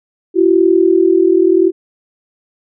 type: tone pair together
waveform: sine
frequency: 338.4 / 378.9 Hz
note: E4 / F#4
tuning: +45 / +41 cents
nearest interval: major second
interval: 196 cents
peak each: -10 dBFS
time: 0.34-1.72 s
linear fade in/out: 50 ms
effects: none